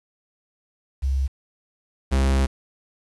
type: tone pair in turn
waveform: sine / 45% pulse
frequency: 67.3 / 67.01 Hz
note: C2 / C2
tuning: +49 / +42 cents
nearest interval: unison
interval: 7 cents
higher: first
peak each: -19 / -17 dBFS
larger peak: second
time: 1.02-1.28 / 2.11-2.47 s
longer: second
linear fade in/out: 20 ms
effects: resampled to 24000 Hz + 8-bit